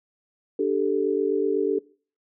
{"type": "chord", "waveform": "sine", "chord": "D suspended fourth", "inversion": "none", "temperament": "equal", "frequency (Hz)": [293.7, 392, 440], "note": ["D4", "G4", "A4"], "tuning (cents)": [0, 0, 0], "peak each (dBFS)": [-27, -24, -24], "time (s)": [0.59, 1.79], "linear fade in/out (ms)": 5, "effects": ["noise-tail reverb RT60 0.4 s tail -20 dB re dry"]}